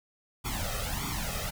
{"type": "noise with flanger", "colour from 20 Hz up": "pink", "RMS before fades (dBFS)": -33, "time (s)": [0.44, 1.51], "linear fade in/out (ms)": 20, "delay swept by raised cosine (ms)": [0.87, 1.61], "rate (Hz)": 1.6, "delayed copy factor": 0.85, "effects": []}